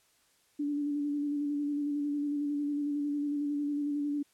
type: tone with vibrato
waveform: sine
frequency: 290.2 Hz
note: D4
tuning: 21 cents flat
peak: -29 dBFS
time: 0.59-4.23 s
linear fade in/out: 10 ms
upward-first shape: square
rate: 11 Hz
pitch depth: 20 cents each way
effects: white hiss -68 dBFS RMS until 4.33 s + low-pass 11000 Hz 12 dB/octave